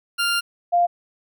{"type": "tone pair in turn", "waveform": ["20% pulse", "sine"], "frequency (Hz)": [1396.9, 698.5], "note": ["F6", "F5"], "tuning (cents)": [0, 0], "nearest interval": "octave", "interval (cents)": 1200, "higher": "first", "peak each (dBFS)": -14, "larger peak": "neither", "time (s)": [[0.18, 0.41], [0.72, 0.87]], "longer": "first", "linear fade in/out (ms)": 20, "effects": []}